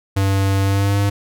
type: tone with pitch glide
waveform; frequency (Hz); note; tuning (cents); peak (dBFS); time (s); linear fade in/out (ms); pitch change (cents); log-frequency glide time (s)
square; 97.6 to 100.63; G2 to G2; -7 to +46; -15; 0.16-1.1; 10; +53; 0.62-0.98
effects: none